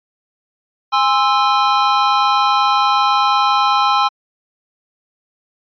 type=chord; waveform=square; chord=Ab augmented; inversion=none; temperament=equal with one note detuned; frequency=821.1 / 1046.5 / 1318.5 Hz; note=Ab5 / C6 / E6; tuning=-20 / 0 / 0 cents; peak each=-17 dBFS; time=0.92-4.09 s; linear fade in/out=20 ms; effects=resampled to 11025 Hz